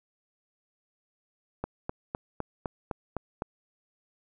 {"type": "click train", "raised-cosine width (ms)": 1, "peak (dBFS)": -17, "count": 8, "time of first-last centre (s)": [1.64, 3.421], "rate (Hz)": 3.93, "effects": []}